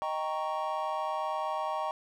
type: chord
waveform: triangle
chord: Eb dominant seventh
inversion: none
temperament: equal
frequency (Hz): 622.3 / 784 / 932.3 / 1108.7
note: Eb5 / G5 / Bb5 / Db6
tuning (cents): 0 / 0 / 0 / 0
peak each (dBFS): -34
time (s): 0.02-1.91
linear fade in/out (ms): 0
effects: none